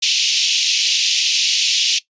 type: band-pass noise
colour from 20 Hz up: pink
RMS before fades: -17 dBFS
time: 0.02-1.99 s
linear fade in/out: 10 ms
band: 2600 to 6400 Hz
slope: 48 dB/octave
effects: noise-tail reverb RT60 0.1 s tail -17 dB re dry + resampled to 16000 Hz